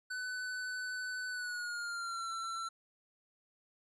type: tone with pitch glide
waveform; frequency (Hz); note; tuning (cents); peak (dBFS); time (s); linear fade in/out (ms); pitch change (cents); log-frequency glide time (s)
square; 1502 to 1345.9; F#6 to E6; +26 to +36; -38; 0.1-2.69; 10; -190; 1.29-2.28
effects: resampled to 22050 Hz